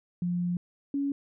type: tone pair in turn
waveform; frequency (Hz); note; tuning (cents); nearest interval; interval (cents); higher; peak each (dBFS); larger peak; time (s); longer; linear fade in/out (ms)
sine; 176.1 / 280.4; F3 / C#4; +15 / +20; minor sixth; 805; second; -26; neither; 0.22-0.57 / 0.94-1.12; first; 2
effects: none